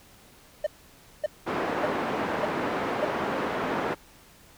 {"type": "tone bursts", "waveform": "triangle", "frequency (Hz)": 605, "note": "D#5", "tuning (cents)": -49, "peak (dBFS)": -20, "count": 5, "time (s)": [0.64, 3.05], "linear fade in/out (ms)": 5, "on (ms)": 26, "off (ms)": 570}
{"type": "band-pass noise", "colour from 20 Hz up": "pink", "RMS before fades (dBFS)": -29, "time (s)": [1.46, 3.95], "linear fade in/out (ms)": 20, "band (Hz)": [270, 1500], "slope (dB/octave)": 12}
{"effects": ["pink hiss -54 dBFS RMS until 4.57 s"]}